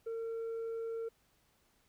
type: tone with tanh clipping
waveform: triangle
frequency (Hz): 455.4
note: A#4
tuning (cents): -40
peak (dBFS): -37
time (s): 0.06-1.09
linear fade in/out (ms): 10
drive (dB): 7
effects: pink hiss -72 dBFS RMS until 1.88 s